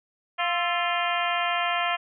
harmonic tone with a mistuned harmonic, 349.2 Hz, F4, in tune, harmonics 2 / 3 / 4 / 5 / 6 / 7 / 8 / 9, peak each -28 / -30 / -31 / -32 / -33 / -33 / -34 / -35 dBFS, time 0.38-1.97 s, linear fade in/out 20 ms, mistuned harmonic 4, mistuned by -75 cents, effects none

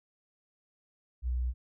sine tone, 61.74 Hz, B1, in tune, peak -28 dBFS, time 1.22-1.54 s, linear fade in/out 50 ms, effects none

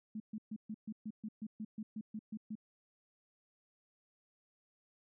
sine tone bursts, 216 Hz, A3, 32 cents flat, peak -39 dBFS, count 14, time 0.15-2.554 s, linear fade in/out 5 ms, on 51 ms, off 130 ms, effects none

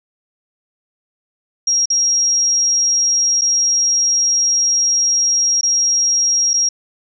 sine tone with dropouts, 5620 Hz, F8, 10 cents sharp, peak -12 dBFS, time 1.67-6.69 s, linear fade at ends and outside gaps 5 ms, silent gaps 1.857-1.901 / 3.412-3.417 / 5.611-5.631 / 6.534-6.539 s, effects none

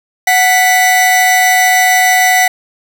45% pulse tone pair together, 740 / 1975.5 Hz, F#5 / B6, 0 / 0 cents, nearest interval octave + perfect fourth, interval 1700 cents, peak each -10 dBFS, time 0.27-2.48 s, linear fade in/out 5 ms, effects none

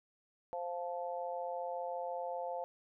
harmonic tone, 174.61 Hz, F3, in tune, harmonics 3 / 4 / 5, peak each -40 / -41 / -43 dBFS, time 0.53-2.64 s, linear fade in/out 0 ms, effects none

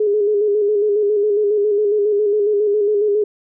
sine tone with vibrato, 415.3 Hz, G#4, in tune, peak -13 dBFS, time 0-3.24 s, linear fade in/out 5 ms, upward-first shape square, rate 7.3 Hz, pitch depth 41 cents each way, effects none

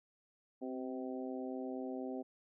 harmonic tone with a mistuned harmonic, 128.4 Hz, C3, 32 cents flat, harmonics 2 / 3 / 4 / 5 / 6, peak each -41 / -45 / -47 / -49 / -51 dBFS, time 0.61-2.23 s, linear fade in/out 20 ms, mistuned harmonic 2, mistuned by +29 cents, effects none

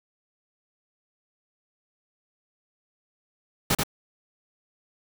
pink noise with echo, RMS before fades -22 dBFS, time 3.7-3.75 s, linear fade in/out 5 ms, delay 85 ms, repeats 1, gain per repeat -3 dB, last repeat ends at 3.835 s, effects none

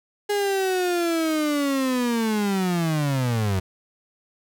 35% pulse linear sweep, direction down, 414.4 to 91 Hz, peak -19 dBFS, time 0.29-3.6 s, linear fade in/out 10 ms, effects none

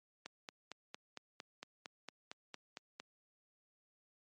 click train, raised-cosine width 0.2 ms, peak -28 dBFS, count 13, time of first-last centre 0.26-3 s, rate 4.38 Hz, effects high-pass 200 Hz 12 dB/octave + MP3 48 kbps

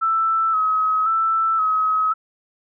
sine tone with vibrato, 1300 Hz, E6, 24 cents flat, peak -16 dBFS, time 0.01-2.14 s, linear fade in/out 20 ms, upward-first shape square, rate 0.95 Hz, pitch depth 33 cents each way, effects none

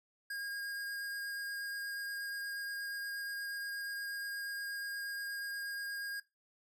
square tone with vibrato, 1625 Hz, G#6, 38 cents flat, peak -39 dBFS, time 0.3-6.2 s, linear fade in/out 5 ms, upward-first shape sine, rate 8.4 Hz, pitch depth 8 cents each way, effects noise-tail reverb RT60 0.2 s tail -17 dB re dry

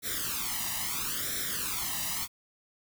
white noise with flanger, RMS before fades -33 dBFS, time 0.02-2.28 s, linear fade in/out 50 ms, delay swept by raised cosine 0.53 to 1.04 ms, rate 0.75 Hz, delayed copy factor +0.9, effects none

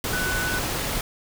sine tone in noise, 1492 Hz, F#6, 14 cents sharp, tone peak -26 dBFS, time 0.13-0.59 s, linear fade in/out 2 ms, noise pink, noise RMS -27 dBFS, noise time 0.04-1.01 s, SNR -2 dB, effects none

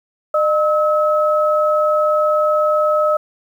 sine tone pair together, 608 / 1288.3 Hz, D#5 / E6, -40 / -40 cents, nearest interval octave + minor second, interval 1300 cents, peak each -14 / -17 dBFS, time 0.34-3.17 s, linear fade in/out 5 ms, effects 8-bit

